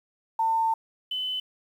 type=tone pair in turn; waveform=sine; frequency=899 / 3024 Hz; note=A5 / F#7; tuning=+37 / +37 cents; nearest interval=octave + major sixth; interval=2100 cents; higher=second; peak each=-21 / -27 dBFS; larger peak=first; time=0.39-0.74 / 1.11-1.4 s; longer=first; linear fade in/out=5 ms; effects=9-bit